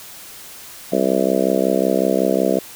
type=harmonic tone; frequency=65.41 Hz; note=C2; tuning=in tune; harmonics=3 / 4 / 5 / 6 / 7 / 8 / 9 / 10; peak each=-23 / -23 / -23 / -23 / -23 / -23 / -23 / -23 dBFS; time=0.92-2.59 s; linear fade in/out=5 ms; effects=white hiss -38 dBFS RMS until 2.75 s